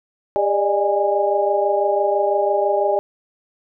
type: tone cluster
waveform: sine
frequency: 401.7 / 588 / 614 / 821 Hz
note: G4 / D5 / D#5 / G#5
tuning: +42 / +2 / -23 / -20 cents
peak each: -21 dBFS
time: 0.36-2.99 s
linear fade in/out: 0 ms
effects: none